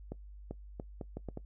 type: accelerating click train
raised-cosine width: 2 ms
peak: -26 dBFS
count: 7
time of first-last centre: 0.12-1.374 s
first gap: 390 ms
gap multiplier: 0.74
effects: noise-tail reverb RT60 0.1 s tail -20 dB re dry + added 50 Hz sine -47 dBFS peak until 1.45 s